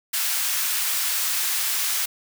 white high-pass noise, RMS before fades -24 dBFS, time 0.13-2.06 s, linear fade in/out 10 ms, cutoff 1200 Hz, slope 12 dB/octave, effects none

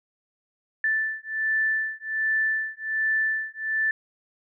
sine beating tone pair, 1760 / 1761.3 Hz, A6 / A6, 0 / +1 cents, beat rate 1.3 Hz, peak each -26 dBFS, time 0.84-3.91 s, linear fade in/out 2 ms, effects none

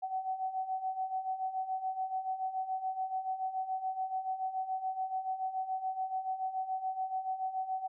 sine beating tone pair, 751 / 758 Hz, F#5 / F#5, +26 / +42 cents, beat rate 7 Hz, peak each -39 / -34 dBFS, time 0.02-7.88 s, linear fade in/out 20 ms, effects none

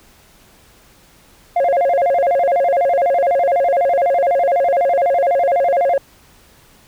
sine tone with vibrato, 620 Hz, D#5, 6 cents flat, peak -9 dBFS, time 1.56-5.98 s, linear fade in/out 5 ms, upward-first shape square, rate 12 Hz, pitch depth 210 cents each way, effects tanh soft clip ceiling -11 dBFS + pink hiss -49 dBFS RMS until 6.87 s

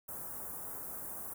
white band-stop noise, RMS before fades -43 dBFS, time 0.08-1.34 s, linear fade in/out 10 ms, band 1300 to 9700 Hz, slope 24 dB/octave, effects none

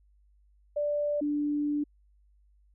sine tone pair in turn, 587.3 / 293.6 Hz, D5 / D4, 0 / 0 cents, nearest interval octave, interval 1200 cents, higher first, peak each -26 dBFS, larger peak neither, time 0.76-1.21 / 1.21-1.84 s, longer second, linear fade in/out 10 ms, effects added 50 Hz sine -60 dBFS peak until 2.74 s

